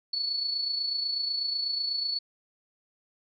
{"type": "tone with amplitude modulation", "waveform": "sine", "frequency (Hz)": 4428, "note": "C#8", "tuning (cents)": -3, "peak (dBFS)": -25, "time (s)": [0.13, 2.19], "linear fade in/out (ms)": 5, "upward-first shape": "sine", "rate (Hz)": 28.1, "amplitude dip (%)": 50, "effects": []}